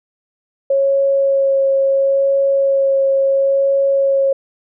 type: tone with vibrato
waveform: sine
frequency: 547 Hz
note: C#5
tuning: 23 cents flat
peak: -11 dBFS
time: 0.7-4.33 s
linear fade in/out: 5 ms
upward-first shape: sine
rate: 0.73 Hz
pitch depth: 11 cents each way
effects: none